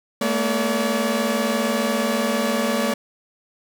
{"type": "tone cluster", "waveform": "sawtooth", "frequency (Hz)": [215.2, 235.3, 571], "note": ["A3", "A#3", "D5"], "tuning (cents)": [-38, 16, -49], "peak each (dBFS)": -20, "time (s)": [0.21, 2.94], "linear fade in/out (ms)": 5, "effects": []}